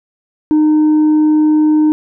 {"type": "tone with tanh clipping", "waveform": "sine", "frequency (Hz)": 306.5, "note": "D#4", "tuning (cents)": -26, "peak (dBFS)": -8, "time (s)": [0.51, 1.92], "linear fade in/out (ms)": 0, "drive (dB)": 2, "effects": []}